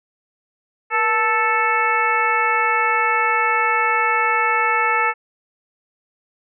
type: harmonic tone with a mistuned harmonic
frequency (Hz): 440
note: A4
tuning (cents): 0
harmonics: 1 / 2 / 3 / 4 / 5 / 6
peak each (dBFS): -27 / -21 / -20 / -23 / -22 / -27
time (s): 0.9-5.14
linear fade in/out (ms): 50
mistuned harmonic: 1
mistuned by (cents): +140
effects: none